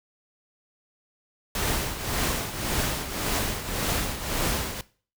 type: noise with tremolo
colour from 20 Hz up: pink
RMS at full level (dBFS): -25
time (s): 1.55-4.81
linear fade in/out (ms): 2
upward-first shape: triangle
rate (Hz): 1.8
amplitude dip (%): 70
effects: noise-tail reverb RT60 0.4 s tail -19 dB re dry